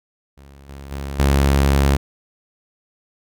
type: tone with level steps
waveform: sawtooth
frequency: 69.3 Hz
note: C#2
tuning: in tune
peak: -38 / -30 / -22 / -9 dBFS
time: 0.37-1.97 s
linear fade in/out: 10 ms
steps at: 0.69 / 0.91 / 1.19 s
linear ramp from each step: 5 ms
effects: none